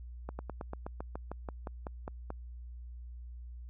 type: slowing click train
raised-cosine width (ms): 1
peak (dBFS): -25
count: 14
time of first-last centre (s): 0.29-2.304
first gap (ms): 100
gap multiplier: 1.07
effects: added 60 Hz sine -43 dBFS peak until 3.69 s